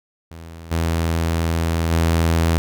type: tone with level steps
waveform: sawtooth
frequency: 82.6 Hz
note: E2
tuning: 4 cents sharp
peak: -31 / -14 / -11 dBFS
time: 0.31-2.58 s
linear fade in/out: 0 ms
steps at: 0.71 / 1.91 s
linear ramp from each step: 10 ms
effects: none